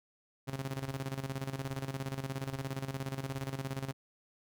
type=tone with tremolo; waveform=sawtooth; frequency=134.8 Hz; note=C#3; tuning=48 cents flat; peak=-30 dBFS; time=0.47-3.93 s; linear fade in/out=20 ms; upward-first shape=square; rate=17 Hz; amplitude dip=70%; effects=none